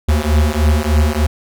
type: beating tone pair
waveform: square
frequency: 74 / 77.3 Hz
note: D2 / D#2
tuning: +14 / -11 cents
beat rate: 3.3 Hz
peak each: -15 dBFS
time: 0.08-1.27 s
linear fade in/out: 10 ms
effects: none